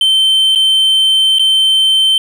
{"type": "tone with dropouts", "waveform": "triangle", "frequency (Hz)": 3100, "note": "G7", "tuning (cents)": -20, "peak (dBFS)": -6, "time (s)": [0.01, 2.18], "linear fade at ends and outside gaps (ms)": 2, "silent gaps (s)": [[0.551, 0.557], [1.386, 1.394]], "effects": []}